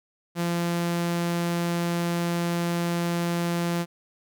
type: tone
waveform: sawtooth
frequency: 171.7 Hz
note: F3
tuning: 29 cents flat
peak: -20 dBFS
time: 0.35-3.86 s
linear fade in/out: 50 ms
effects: none